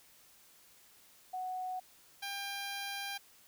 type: tone pair in turn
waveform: sine / 10% pulse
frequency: 740 / 798 Hz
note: F#5 / G5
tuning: 0 / +31 cents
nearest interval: minor second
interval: 131 cents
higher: second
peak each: -36 / -30 dBFS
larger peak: second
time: 1.33-1.8 / 2.22-3.18 s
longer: second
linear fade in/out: 10 ms
effects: white hiss -62 dBFS RMS until 3.47 s